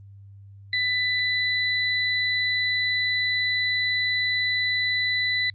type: tone pair together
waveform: sine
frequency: 1994 / 3988 Hz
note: B6 / B7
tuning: +16 / +16 cents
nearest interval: octave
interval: 1200 cents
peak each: -23 / -26 dBFS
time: 0.73-5.5 s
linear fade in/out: 2 ms
effects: added 99 Hz sine -43 dBFS peak until 5.54 s + Opus 32 kbps